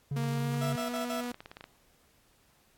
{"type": "tone with vibrato", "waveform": "triangle", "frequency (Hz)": 139.6, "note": "C#3", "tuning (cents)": 13, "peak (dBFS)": -28, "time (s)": [0.11, 0.76], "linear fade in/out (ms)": 5, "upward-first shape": "square", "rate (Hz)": 9.4, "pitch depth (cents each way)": 21}
{"type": "tone with pitch glide", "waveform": "sawtooth", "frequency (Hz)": [233.1, 243.6], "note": ["A#3", "B3"], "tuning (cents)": [0, -24], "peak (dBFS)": -30, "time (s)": [0.16, 1.32], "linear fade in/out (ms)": 5, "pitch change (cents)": 76, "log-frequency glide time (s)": [0.3, 0.94]}
{"type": "tone bursts", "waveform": "30% pulse", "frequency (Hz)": 664, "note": "E5", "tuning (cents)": 12, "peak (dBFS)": -31, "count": 4, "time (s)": [0.61, 1.213], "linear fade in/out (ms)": 10, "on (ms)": 120, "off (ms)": 41}
{"type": "clicks", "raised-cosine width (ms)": 0.3, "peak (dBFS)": -28, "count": 8, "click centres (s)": [1.311, 1.344, 1.405, 1.459, 1.515, 1.569, 1.609, 1.641]}
{"effects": ["pink hiss -66 dBFS RMS until 2.77 s", "AAC 64 kbps"]}